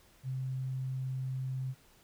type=tone; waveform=sine; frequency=130.81 Hz; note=C3; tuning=in tune; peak=-33 dBFS; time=0.23-1.75 s; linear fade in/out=50 ms; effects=pink hiss -63 dBFS RMS until 2.03 s